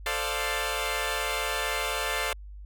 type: chord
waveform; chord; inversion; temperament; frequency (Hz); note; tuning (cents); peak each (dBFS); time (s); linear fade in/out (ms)
10% pulse; D minor seventh; second; equal; 440 / 523.3 / 587.3 / 698.5; A4 / C5 / D5 / F5; 0 / 0 / 0 / 0; -25; 0.06-2.33; 2
effects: added 50 Hz sine -40 dBFS peak until 2.65 s